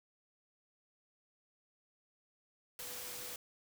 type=tone in noise; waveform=sine; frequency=493 Hz; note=B4; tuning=3 cents flat; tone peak=-56 dBFS; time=2.79-3.36 s; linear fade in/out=2 ms; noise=white; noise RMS=-45 dBFS; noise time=2.79-3.36 s; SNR=-14 dB; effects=none